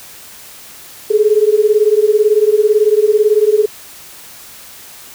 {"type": "beating tone pair", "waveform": "sine", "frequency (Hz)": [415.3, 433.3], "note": ["G#4", "A4"], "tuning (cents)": [0, -27], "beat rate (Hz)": 18, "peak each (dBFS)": -11, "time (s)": [1.1, 3.66], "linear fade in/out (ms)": 10, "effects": ["white hiss -36 dBFS RMS until 5.14 s"]}